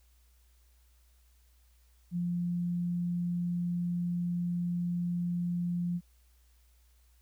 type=tone; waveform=sine; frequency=174.61 Hz; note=F3; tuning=in tune; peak=-29 dBFS; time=2.11-6.01 s; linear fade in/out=50 ms; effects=added 60 Hz sine -61 dBFS peak until 7.21 s + white hiss -71 dBFS RMS until 7.21 s